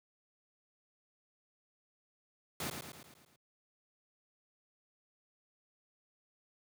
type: noise with echo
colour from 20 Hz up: pink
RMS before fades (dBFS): -38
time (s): 2.6-2.7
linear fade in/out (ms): 2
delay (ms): 110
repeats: 6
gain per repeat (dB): -5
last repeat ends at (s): 3.36
effects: high-pass 100 Hz 12 dB/octave